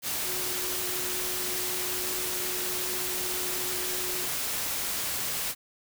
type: tone in noise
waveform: sine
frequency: 364.5 Hz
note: F#4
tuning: 26 cents flat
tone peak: -39 dBFS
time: 0.24-4.29 s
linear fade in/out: 50 ms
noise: white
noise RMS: -31 dBFS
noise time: 0.02-5.55 s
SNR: -11 dB
effects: none